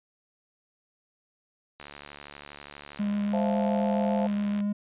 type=click train; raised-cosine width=0.3 ms; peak=-26 dBFS; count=204; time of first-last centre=1.8-4.604 s; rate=72.4 Hz
type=tone with vibrato; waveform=triangle; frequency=204.9 Hz; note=G#3; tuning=23 cents flat; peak=-23 dBFS; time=2.99-4.73 s; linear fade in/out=10 ms; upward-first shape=sine; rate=7.2 Hz; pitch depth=9 cents each way
type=chord; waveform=sine; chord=F major seventh; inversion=second; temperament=just; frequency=523.8 / 654.8 / 698.5 / 873.1 Hz; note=C5 / E5 / F5 / A5; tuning=+2 / -12 / 0 / -14 cents; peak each=-30 / -33 / -33 / -35 dBFS; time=3.33-4.27 s; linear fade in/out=5 ms
effects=resampled to 8000 Hz